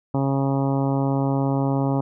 harmonic tone, 136.9 Hz, C#3, 21 cents flat, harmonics 1 / 2 / 3 / 4 / 5 / 6 / 7 / 8 / 9, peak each -22 / -23 / -31 / -30 / -33 / -32 / -34 / -40 / -41 dBFS, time 0.14-2.01 s, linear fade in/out 5 ms, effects none

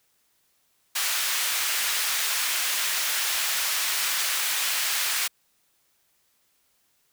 pink high-pass noise, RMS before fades -26 dBFS, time 0.95-5.28 s, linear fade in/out 10 ms, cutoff 1700 Hz, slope 12 dB/octave, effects white hiss -68 dBFS RMS until 7.12 s

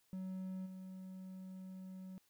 triangle tone with level steps, 187.4 Hz, F#3, 22 cents sharp, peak -39 / -45 dBFS, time 0.13-2.18 s, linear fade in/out 0 ms, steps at 0.65 s, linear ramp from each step 20 ms, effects white hiss -75 dBFS RMS until 2.29 s

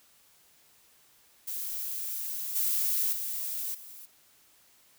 violet noise with level steps, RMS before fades -35 / -28 / -34 / -47 dBFS, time 1.47-4.06 s, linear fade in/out 10 ms, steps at 2.55 / 3.12 / 3.74 s, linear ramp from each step 10 ms, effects white hiss -62 dBFS RMS until 4.98 s

